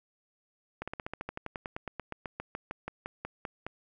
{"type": "slowing click train", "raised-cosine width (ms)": 0.5, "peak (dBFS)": -21, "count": 25, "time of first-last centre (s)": [0.82, 3.666], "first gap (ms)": 56, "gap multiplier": 1.06, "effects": []}